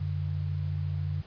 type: tone pair together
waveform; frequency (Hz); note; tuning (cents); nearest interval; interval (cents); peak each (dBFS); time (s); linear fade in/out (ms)
sine; 92.5 / 146.65; F#2 / D3; 0 / -2; minor sixth; 798; -30 / -32; 0-1.22; 10
effects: pink hiss -54 dBFS RMS until 1.26 s + resampled to 11025 Hz